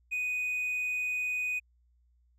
sine tone with hard clipping, 2489 Hz, D#7, in tune, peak -30 dBFS, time 0.11-1.6 s, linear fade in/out 20 ms, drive 2 dB, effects added 60 Hz sine -64 dBFS peak until 2.38 s

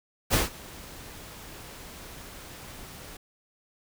pink noise with ADSR envelope, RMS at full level -21 dBFS, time 0.3-3.17 s, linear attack 40 ms, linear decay 150 ms, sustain -23 dB, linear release 6 ms, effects none

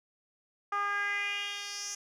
10% pulse tone with band-pass filter sweep, 405.8 Hz, G#4, 40 cents flat, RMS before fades -34 dBFS, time 0.72-1.95 s, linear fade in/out 5 ms, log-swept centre 1100 to 6400 Hz, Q 3.5, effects none

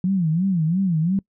sine tone with vibrato, 174.61 Hz, F3, in tune, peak -17 dBFS, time 0.04-1.19 s, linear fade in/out 2 ms, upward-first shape sine, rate 2.9 Hz, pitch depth 200 cents each way, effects noise-tail reverb RT60 0.1 s tail -25 dB re dry

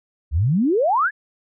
sine exponential sweep, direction up, 66 to 1781 Hz, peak -15 dBFS, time 0.31-1.11 s, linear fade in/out 50 ms, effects none

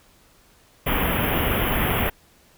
pink band-stop noise, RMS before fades -22 dBFS, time 0.86-2.1 s, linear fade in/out 10 ms, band 3300 to 11000 Hz, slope 96 dB/octave, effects pink hiss -56 dBFS RMS until 2.57 s

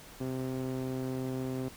sawtooth tone with band-pass filter, 130 Hz, C3, 11 cents flat, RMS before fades -35 dBFS, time 0.2-1.69 s, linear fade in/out 10 ms, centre 320 Hz, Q 1.3, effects pink hiss -51 dBFS RMS until 1.76 s

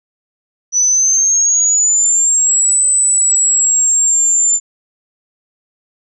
sine exponential two-way sweep, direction up then down, 5920 to 8060 to 7150 Hz, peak -9 dBFS, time 0.72-4.6 s, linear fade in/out 50 ms, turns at 2.86 s, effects none

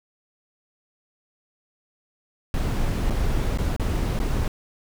brown noise with dropouts, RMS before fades -23 dBFS, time 2.54-4.48 s, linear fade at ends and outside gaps 1 ms, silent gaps 3.1-3.106 / 3.575-3.585 / 3.764-3.797 / 4.191-4.2 s, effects none

